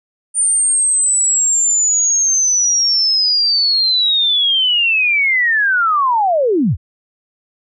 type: linear sweep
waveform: sine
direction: down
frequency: 9080 to 56.7 Hz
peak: -11 dBFS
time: 0.34-6.77 s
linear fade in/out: 50 ms
effects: none